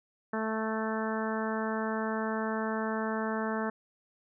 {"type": "harmonic tone", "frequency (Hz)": 220, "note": "A3", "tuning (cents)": 0, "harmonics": [1, 2, 3, 4, 5, 6, 7, 8], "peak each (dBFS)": [-33, -36, -38, -39, -40, -41, -41, -42], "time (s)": [0.33, 3.7], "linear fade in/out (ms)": 5, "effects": []}